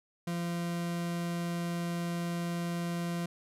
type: tone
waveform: 40% pulse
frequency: 171.9 Hz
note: F3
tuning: 27 cents flat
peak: -31 dBFS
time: 0.27-3.26 s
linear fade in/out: 5 ms
effects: resampled to 32000 Hz